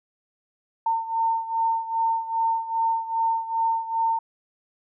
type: beating tone pair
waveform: sine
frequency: 906 / 908.5 Hz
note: A#5 / A#5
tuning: -50 / -45 cents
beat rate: 2.5 Hz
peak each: -23 / -27 dBFS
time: 0.86-4.19 s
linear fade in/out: 5 ms
effects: none